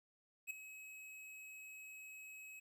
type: tone with ADSR envelope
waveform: square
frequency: 2559 Hz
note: D#7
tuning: 48 cents sharp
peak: -39 dBFS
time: 0.47-2.6 s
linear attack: 35 ms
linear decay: 6 ms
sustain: -13 dB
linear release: 11 ms
effects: 13-bit